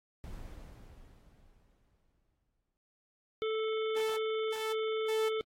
brown noise with exponential decay, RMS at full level -43 dBFS, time 0.24-2.77 s, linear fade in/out 0 ms, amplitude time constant 550 ms
harmonic tone, 438.7 Hz, A4, 5 cents flat, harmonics 1 / 3 / 5 / 7 / 8, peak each -31 / -42 / -45 / -47 / -47 dBFS, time 3.42-5.41 s, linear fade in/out 0 ms
sawtooth tone bursts, 440 Hz, A4, in tune, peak -32 dBFS, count 3, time 3.96-5.29 s, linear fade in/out 10 ms, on 210 ms, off 350 ms
effects AAC 48 kbps

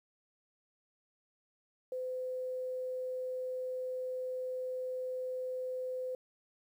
sine tone, 510 Hz, C5, 44 cents flat, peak -35 dBFS, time 1.92-6.15 s, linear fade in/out 2 ms, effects 11-bit

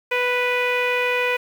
sawtooth tone with low-pass filter, 493.9 Hz, B4, in tune, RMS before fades -21 dBFS, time 0.11-1.37 s, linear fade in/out 10 ms, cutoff 2400 Hz, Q 5, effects 7-bit

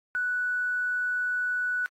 triangle tone with tanh clipping, 1480 Hz, F#6, in tune, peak -25 dBFS, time 0.15-1.86 s, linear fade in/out 0 ms, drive 3 dB, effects AAC 48 kbps

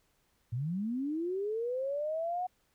sine linear sweep, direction up, 109.6 to 740 Hz, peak -31 dBFS, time 0.52-2.47 s, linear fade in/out 10 ms, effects pink hiss -73 dBFS RMS until 2.74 s

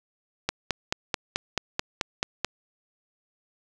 click train, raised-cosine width 0.2 ms, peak -7 dBFS, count 10, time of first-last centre 0.49-2.447 s, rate 4.6 Hz, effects none

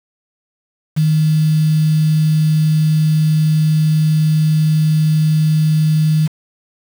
sine tone with quantisation, 155.4 Hz, D#3, 2 cents flat, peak -10 dBFS, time 0.96-6.28 s, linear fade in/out 20 ms, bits 5, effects none

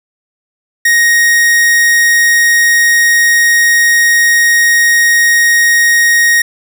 45% pulse tone, 1871 Hz, A#6, 6 cents sharp, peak -6 dBFS, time 0.85-6.42 s, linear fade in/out 5 ms, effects none

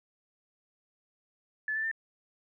sine tone with pitch steps, 1730 / 1762.3 / 1795.2 Hz, A6 / A6 / A6, -30 / +2 / +34 cents, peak -29 dBFS, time 1.68-1.914 s, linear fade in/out 2 ms, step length 78 ms, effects none

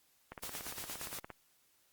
click train, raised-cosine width 0.5 ms, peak -29 dBFS, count 18, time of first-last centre 0.32-1.303 s, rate 17.3 Hz
white noise with tremolo, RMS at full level -42 dBFS, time 0.42-1.2 s, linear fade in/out 10 ms, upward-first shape sine, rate 8.5 Hz, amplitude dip 60%
effects white hiss -71 dBFS RMS until 1.92 s + Opus 48 kbps

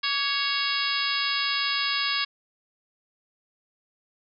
harmonic tone with a mistuned harmonic, 554.4 Hz, C#5, in tune, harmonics 2 / 3 / 4 / 5 / 6 / 7 / 8 / 9, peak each -32 / -32 / -32 / -32 / -32 / -32 / -32 / -32 dBFS, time 0.03-2.25 s, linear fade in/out 10 ms, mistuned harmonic 2, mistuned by +49 cents, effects none

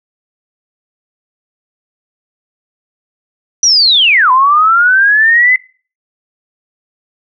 sine linear two-way sweep, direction down then up, 5920 to 998 to 2046 Hz, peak -5 dBFS, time 3.63-5.56 s, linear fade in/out 2 ms, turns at 4.31 s, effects noise-tail reverb RT60 0.4 s tail -23 dB re dry

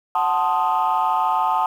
sine chord, F# diminished seventh, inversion none, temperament equal, 740 / 880 / 1046.5 / 1244.5 Hz, F#5 / A5 / C6 / Eb6, 0 / 0 / 0 / 0 cents, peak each -22 / -19 / -23 / -23 dBFS, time 0.15-1.66 s, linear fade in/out 2 ms, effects tanh soft clip ceiling -11 dBFS + 8-bit

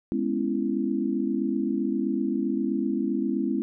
sine chord, C# minor seventh, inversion second, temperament just, 207.9 / 249.5 / 277.2 / 332.6 Hz, G#3 / B3 / C#4 / E4, +2 / +18 / 0 / +16 cents, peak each -29 dBFS, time 0.12-3.62 s, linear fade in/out 0 ms, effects none

